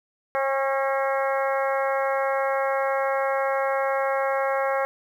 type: harmonic tone with a mistuned harmonic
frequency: 270.6 Hz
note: C#4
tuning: 42 cents flat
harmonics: 2 / 3 / 4 / 5 / 6 / 7 / 8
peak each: -24 / -28 / -30 / -32 / -34 / -35 / -36 dBFS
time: 0.35-4.85 s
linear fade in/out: 0 ms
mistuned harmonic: 4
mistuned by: +20 cents
effects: 9-bit